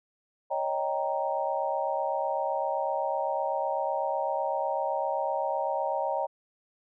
sine chord, Eb dominant seventh, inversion third, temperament equal, 554.4 / 622.3 / 784 / 932.3 Hz, Db5 / Eb5 / G5 / Bb5, 0 / 0 / 0 / 0 cents, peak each -32 dBFS, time 0.5-6.27 s, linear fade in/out 20 ms, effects none

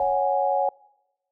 sine chord, C# suspended fourth, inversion none, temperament equal, 554.4 / 740 / 830.6 Hz, C#5 / F#5 / G#5, 0 / 0 / 0 cents, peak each -24 dBFS, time 0-0.69 s, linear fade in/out 2 ms
brown noise with exponential decay, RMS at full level -44 dBFS, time 0-0.56 s, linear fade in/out 5 ms, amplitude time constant 120 ms
effects noise-tail reverb RT60 1.0 s tail -25 dB re dry

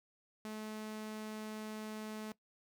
sawtooth tone, 215.7 Hz, A3, 34 cents flat, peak -38 dBFS, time 0.45-2.32 s, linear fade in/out 0 ms, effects noise-tail reverb RT60 0.1 s tail -19 dB re dry

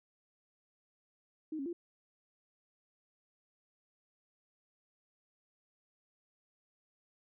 sine tone with pitch steps, 312.5 / 273.7 / 344.2 Hz, D#4 / C#4 / F4, +8 / -22 / -25 cents, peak -36 dBFS, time 1.52-1.73 s, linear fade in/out 5 ms, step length 70 ms, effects none

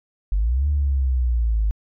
sine linear two-way sweep, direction up then down, 45.71 to 74 to 51.2 Hz, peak -16 dBFS, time 0.32-1.71 s, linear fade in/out 0 ms, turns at 0.68 s, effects tanh soft clip ceiling -12 dBFS

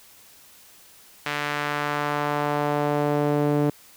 sawtooth tone with band-pass filter sweep, 146.83 Hz, D3, in tune, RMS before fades -24 dBFS, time 1.26-3.7 s, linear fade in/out 2 ms, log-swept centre 2100 to 360 Hz, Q 1.1, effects white hiss -51 dBFS RMS until 3.96 s

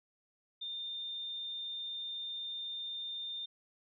sine tone, 3614 Hz, A7, 46 cents sharp, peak -38 dBFS, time 0.61-3.46 s, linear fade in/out 10 ms, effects none

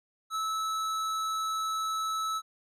triangle tone with hard clipping, 1304 Hz, E6, 19 cents flat, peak -31 dBFS, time 0.3-2.42 s, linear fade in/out 50 ms, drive 18 dB, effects none

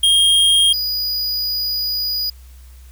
square tone pair in turn, 3235 / 4919 Hz, G#7 / D#8, -46 / -21 cents, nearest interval perfect fifth, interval 725 cents, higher second, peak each -11 / -19 dBFS, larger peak first, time 0.03-0.73 / 0.73-2.3 s, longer second, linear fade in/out 5 ms, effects added 63 Hz sine -38 dBFS peak until 2.91 s + white hiss -52 dBFS RMS until 2.91 s

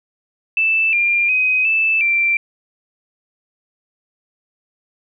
sine tone with pitch steps, 2642 / 2395 / 2516 / 2634 / 2354 Hz, E7 / D7 / D#7 / E7 / D7, +3 / +33 / +19 / -2 / +3 cents, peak -13 dBFS, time 0.57-2.37 s, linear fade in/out 2 ms, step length 360 ms, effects none

